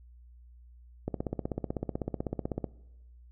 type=click train; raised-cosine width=2 ms; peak=-18 dBFS; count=26; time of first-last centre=1.08-2.643 s; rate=16 Hz; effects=noise-tail reverb RT60 1.0 s tail -21 dB re dry + added 60 Hz sine -51 dBFS peak until 3.31 s